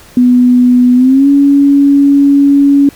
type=tone with pitch glide; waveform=sine; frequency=247.6 to 281.2 Hz; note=B3 to C#4; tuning=+5 to +25 cents; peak=-3 dBFS; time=0.17-2.89 s; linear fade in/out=2 ms; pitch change=+220 cents; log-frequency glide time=0.95-1.28 s; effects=pink hiss -38 dBFS RMS until 2.95 s